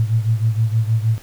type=beating tone pair; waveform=sine; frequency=110 / 116.4 Hz; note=A2 / A#2; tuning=0 / -2 cents; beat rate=6.4 Hz; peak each=-16 / -20 dBFS; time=0-1.18 s; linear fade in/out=0 ms; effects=pink hiss -44 dBFS RMS until 1.22 s